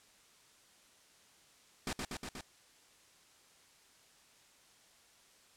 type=noise with echo; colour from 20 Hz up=pink; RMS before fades=-37 dBFS; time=1.87-1.93 s; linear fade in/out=2 ms; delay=120 ms; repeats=4; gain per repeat=-2 dB; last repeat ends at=2.41 s; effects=white hiss -64 dBFS RMS until 5.56 s + low-pass 9000 Hz 12 dB/octave